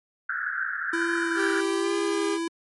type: band-pass noise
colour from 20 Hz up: pink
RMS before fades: -29 dBFS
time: 0.29-1.61 s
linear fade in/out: 5 ms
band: 1400 to 1700 Hz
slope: 96 dB/octave
type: tone with vibrato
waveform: square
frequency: 334.5 Hz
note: E4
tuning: 25 cents sharp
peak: -27 dBFS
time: 0.93-2.48 s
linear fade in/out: 5 ms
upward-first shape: triangle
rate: 1.3 Hz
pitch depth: 26 cents each way
type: tone with pitch glide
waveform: 45% pulse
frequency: 392 to 404.2 Hz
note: G4 to G#4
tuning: 0 to -47 cents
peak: -26 dBFS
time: 1.35-2.39 s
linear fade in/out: 50 ms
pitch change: +53 cents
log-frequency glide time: 1.77-1.96 s
effects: MP3 48 kbps